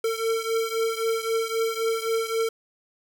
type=beating tone pair; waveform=square; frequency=450.5 / 454.3 Hz; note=A4 / A#4; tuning=+41 / -45 cents; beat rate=3.8 Hz; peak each=-26 / -29 dBFS; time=0.04-2.49 s; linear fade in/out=5 ms; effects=none